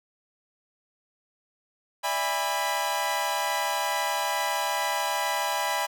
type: chord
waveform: sawtooth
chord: E dominant seventh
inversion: third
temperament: equal with one note detuned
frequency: 587.3 / 659.3 / 814.5 / 987.8 Hz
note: D5 / E5 / G#5 / B5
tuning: 0 / 0 / -34 / 0 cents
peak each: -31 / -30 / -26 / -25 dBFS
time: 2.03-5.87 s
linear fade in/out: 20 ms
effects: none